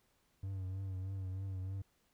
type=tone with vibrato; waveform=triangle; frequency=95.1 Hz; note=F#2; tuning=48 cents sharp; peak=-36 dBFS; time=0.43-1.82 s; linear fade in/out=5 ms; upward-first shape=triangle; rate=3.2 Hz; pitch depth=51 cents each way; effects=pink hiss -75 dBFS RMS until 2.13 s